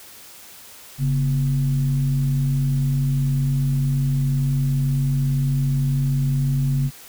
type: tone with frequency modulation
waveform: sine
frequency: 138.59 Hz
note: C#3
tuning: in tune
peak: -17 dBFS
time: 0.98-6.91 s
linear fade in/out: 50 ms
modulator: 102 Hz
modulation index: 0.47
effects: white hiss -43 dBFS RMS until 7.08 s